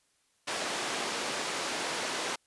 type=band-pass noise; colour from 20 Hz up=pink; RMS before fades=-34 dBFS; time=0.47-2.36 s; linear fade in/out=10 ms; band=390 to 7700 Hz; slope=12 dB/octave; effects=white hiss -71 dBFS RMS until 2.46 s + resampled to 24000 Hz